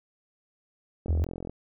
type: click train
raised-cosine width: 2 ms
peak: -23 dBFS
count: 20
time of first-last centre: 1.06-1.496 s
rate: 43.6 Hz
type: tone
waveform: sine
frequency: 78.9 Hz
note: D#2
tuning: 25 cents sharp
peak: -22 dBFS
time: 1.09-1.24 s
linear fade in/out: 0 ms
effects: none

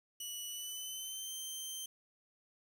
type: tone with pitch glide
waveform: 15% pulse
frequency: 2948 to 3123 Hz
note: F#7 to G7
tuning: -7 to -7 cents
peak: -34 dBFS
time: 0.2-1.86 s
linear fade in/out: 5 ms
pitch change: +100 cents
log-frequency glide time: 0.48-1.32 s
effects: 10-bit

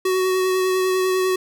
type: tone with vibrato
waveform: square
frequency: 373 Hz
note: F#4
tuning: 14 cents sharp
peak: -18 dBFS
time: 0.05-1.36 s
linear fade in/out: 5 ms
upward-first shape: sine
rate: 10 Hz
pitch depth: 14 cents each way
effects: none

